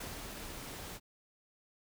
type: noise with ADSR envelope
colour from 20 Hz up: pink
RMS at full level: -42 dBFS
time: 0-1 s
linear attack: 7 ms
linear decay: 160 ms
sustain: -3 dB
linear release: 48 ms
effects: none